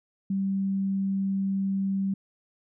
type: tone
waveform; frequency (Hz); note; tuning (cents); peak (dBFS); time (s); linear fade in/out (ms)
sine; 194.5; G3; -13; -24; 0.3-2.14; 5
effects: none